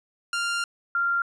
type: tone pair in turn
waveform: sawtooth / sine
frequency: 1394 / 1388.4 Hz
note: F6 / F6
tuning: -4 / -11 cents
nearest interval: unison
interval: 7 cents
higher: first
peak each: -21 dBFS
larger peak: neither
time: 0.33-0.64 / 0.95-1.22 s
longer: first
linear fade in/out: 2 ms
effects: resampled to 22050 Hz